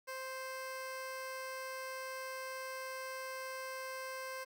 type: tone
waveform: 15% pulse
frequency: 523.3 Hz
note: C5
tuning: in tune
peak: -35 dBFS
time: 0.07-4.45 s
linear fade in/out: 20 ms
effects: 12-bit